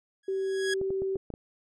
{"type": "tone with exponential growth", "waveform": "sawtooth", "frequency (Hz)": 1661.2, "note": "G#6", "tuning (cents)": 0, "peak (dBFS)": -23, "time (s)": [0.23, 0.74], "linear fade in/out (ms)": 5, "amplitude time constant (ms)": 110}
{"type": "tone", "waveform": "sine", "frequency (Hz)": 384.9, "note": "G4", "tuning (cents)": -32, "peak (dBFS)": -27, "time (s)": [0.28, 1.17], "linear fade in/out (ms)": 5}
{"type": "clicks", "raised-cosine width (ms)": 2, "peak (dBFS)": -25, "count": 6, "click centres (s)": [0.814, 0.905, 1.02, 1.157, 1.303, 1.339]}
{"effects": ["resampled to 22050 Hz"]}